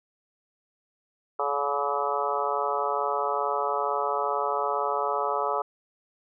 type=harmonic tone with a mistuned harmonic; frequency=142.4 Hz; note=C#3; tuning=47 cents sharp; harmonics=3 / 4 / 5 / 6 / 7 / 8 / 9; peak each=-32 / -32 / -32 / -32 / -32 / -32 / -32 dBFS; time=1.39-5.62 s; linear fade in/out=5 ms; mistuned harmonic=8; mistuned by=+27 cents; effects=none